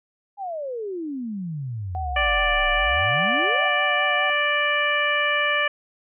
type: exponential two-way sweep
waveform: sine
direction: down then up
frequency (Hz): 830.6 to 30.29 to 830.6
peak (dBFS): -27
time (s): 0.37-3.7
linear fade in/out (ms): 50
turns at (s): 2.68
type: tone with vibrato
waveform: sine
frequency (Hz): 740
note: F#5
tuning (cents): 0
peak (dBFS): -27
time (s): 1.95-4.3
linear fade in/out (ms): 0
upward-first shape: sine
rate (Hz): 4.9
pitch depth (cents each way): 43
type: harmonic tone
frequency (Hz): 587.3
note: D5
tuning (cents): 0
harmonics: 1 / 2 / 3 / 4 / 5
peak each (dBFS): -27 / -26 / -23 / -25 / -28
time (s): 2.16-5.68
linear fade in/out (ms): 5
effects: none